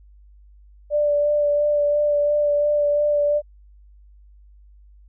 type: tone with vibrato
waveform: sine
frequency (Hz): 587.3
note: D5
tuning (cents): 0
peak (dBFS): -16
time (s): 0.9-3.42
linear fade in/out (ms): 50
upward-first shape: sine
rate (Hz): 2.9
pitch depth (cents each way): 16
effects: added 50 Hz sine -46 dBFS peak until 5.08 s